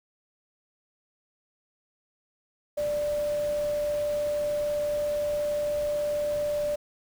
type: tone in noise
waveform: sine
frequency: 590 Hz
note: D5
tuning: 8 cents sharp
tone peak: -25 dBFS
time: 2.77-6.76 s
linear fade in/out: 10 ms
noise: pink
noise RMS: -43 dBFS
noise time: 2.77-6.76 s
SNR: +15 dB
effects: none